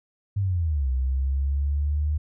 sine linear two-way sweep, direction down then up, 102.6 to 63.7 to 76 Hz, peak -21 dBFS, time 0.36-2.18 s, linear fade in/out 10 ms, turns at 0.9 s, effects none

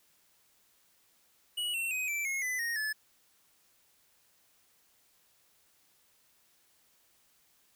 square tone with pitch steps, 2922 / 2711 / 2515 / 2333 / 2164 / 2007 / 1862.1 / 1727.4 Hz, F#7 / E7 / D#7 / D7 / C#7 / B6 / A#6 / A6, -22 / +48 / +18 / -12 / -42 / +27 / -2 / -32 cents, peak -32 dBFS, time 1.57-2.93 s, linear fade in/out 10 ms, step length 170 ms, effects white hiss -68 dBFS RMS until 7.75 s

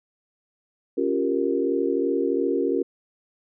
sine chord, G half-diminished seventh, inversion second, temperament equal, 277.2 / 349.2 / 392 / 466.2 Hz, Db4 / F4 / G4 / Bb4, 0 / 0 / 0 / 0 cents, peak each -26 dBFS, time 0.97-2.83 s, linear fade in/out 10 ms, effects none

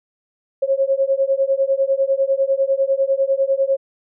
sine beating tone pair, 537 / 547 Hz, C5 / C#5, +45 / -23 cents, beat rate 10 Hz, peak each -18 dBFS, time 0.62-3.77 s, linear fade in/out 10 ms, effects none

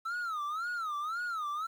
triangle tone with vibrato, 1301 Hz, E6, 23 cents flat, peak -31 dBFS, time 0.05-1.67 s, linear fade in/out 10 ms, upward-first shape sine, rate 1.9 Hz, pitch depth 190 cents each way, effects 10-bit

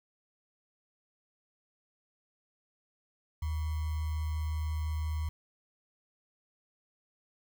sine tone with sample-and-hold, 77.9 Hz, D#2, 3 cents sharp, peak -30 dBFS, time 3.42-5.29 s, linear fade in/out 5 ms, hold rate 1050 Hz, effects none

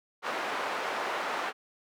white band-pass noise, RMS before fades -33 dBFS, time 0.22-1.53 s, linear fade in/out 50 ms, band 460 to 1400 Hz, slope 12 dB/octave, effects none

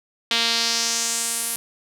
sawtooth tone with band-pass filter sweep, 231.4 Hz, A#3, 13 cents flat, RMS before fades -23 dBFS, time 0.31-1.56 s, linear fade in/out 0 ms, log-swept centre 3500 to 11000 Hz, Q 2.4, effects none

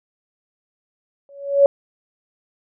sine tone with exponential growth, 561 Hz, C#5, 21 cents sharp, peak -5 dBFS, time 1.29-1.66 s, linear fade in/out 1 ms, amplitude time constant 80 ms, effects none

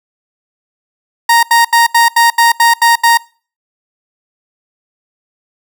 30% pulse tone bursts, 932.3 Hz, A#5, in tune, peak -3 dBFS, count 9, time 1.29-3.174 s, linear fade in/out 5 ms, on 140 ms, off 78 ms, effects noise-tail reverb RT60 0.4 s tail -24 dB re dry

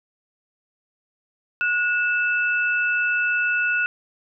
sine tone pair together, 1454.5 / 2637 Hz, F#6 / E7, -30 / 0 cents, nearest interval minor seventh, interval 1030 cents, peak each -20 / -24 dBFS, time 1.61-3.86 s, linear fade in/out 0 ms, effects none

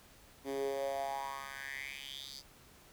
10% pulse tone with high-pass filter sweep, 137.1 Hz, C#3, 19 cents flat, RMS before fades -40 dBFS, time 0.44-2.43 s, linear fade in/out 50 ms, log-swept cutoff 310 to 4900 Hz, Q 5.6, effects pink hiss -60 dBFS RMS until 2.92 s

